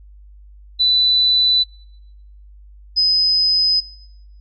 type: tone pair in turn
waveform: sine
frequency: 3985 / 5037 Hz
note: B7 / D#8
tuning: +15 / +20 cents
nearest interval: major third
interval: 405 cents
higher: second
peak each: -12 dBFS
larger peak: neither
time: 0.79-1.64 / 2.96-3.81 s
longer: neither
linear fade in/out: 20 ms
effects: noise-tail reverb RT60 0.9 s tail -23 dB re dry + added 50 Hz sine -40 dBFS peak until 4.4 s